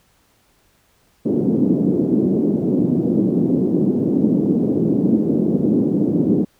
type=band-pass noise; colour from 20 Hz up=pink; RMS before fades=-17 dBFS; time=1.25-6.45 s; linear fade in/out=10 ms; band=190 to 350 Hz; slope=24 dB/octave; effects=pink hiss -59 dBFS RMS until 6.59 s